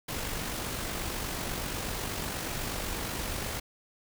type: noise with amplitude modulation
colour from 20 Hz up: pink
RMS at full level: -33 dBFS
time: 0.08-3.6 s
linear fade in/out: 10 ms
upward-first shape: sine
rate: 48.2 Hz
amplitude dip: 35%
effects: none